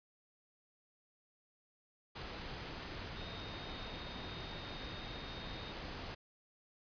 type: tone in noise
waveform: sine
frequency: 3706 Hz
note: A#7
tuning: 11 cents flat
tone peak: -52 dBFS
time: 3.16-5.72 s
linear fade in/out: 10 ms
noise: pink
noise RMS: -45 dBFS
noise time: 2.15-6.15 s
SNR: -10 dB
effects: resampled to 11025 Hz